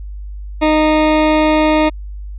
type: tone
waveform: 20% pulse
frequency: 308.7 Hz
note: D#4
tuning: 14 cents flat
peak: -5 dBFS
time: 0.61-1.9 s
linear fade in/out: 20 ms
effects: added 50 Hz sine -25 dBFS peak until 2.38 s + resampled to 8000 Hz